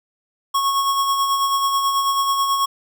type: tone with tremolo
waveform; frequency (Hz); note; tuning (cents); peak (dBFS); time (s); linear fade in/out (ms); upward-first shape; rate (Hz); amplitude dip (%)
square; 1100; C#6; -14; -16; 0.54-2.66; 10; sine; 9.2; 40
effects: none